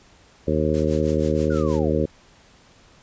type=harmonic tone; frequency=77.1 Hz; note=D#2; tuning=15 cents flat; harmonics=1 / 2 / 3 / 4 / 5 / 6 / 7; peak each=-26 / -26 / -26 / -26 / -26 / -26 / -26 dBFS; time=0.47-2.06 s; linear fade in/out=10 ms
type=noise with tremolo; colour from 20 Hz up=white; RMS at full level=-38 dBFS; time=0.74-1.79 s; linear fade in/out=0 ms; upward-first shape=triangle; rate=6.3 Hz; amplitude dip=95%
type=linear sweep; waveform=sine; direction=down; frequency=1480 to 360.1 Hz; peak=-33 dBFS; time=1.5-2.01 s; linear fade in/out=5 ms
effects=pink hiss -53 dBFS RMS until 3.02 s + resampled to 16000 Hz